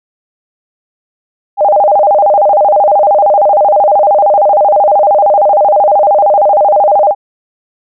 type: tone with vibrato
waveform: sine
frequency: 698.5 Hz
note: F5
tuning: in tune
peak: -4 dBFS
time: 1.57-7.15 s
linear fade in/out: 50 ms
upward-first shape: square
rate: 13 Hz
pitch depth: 250 cents each way
effects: none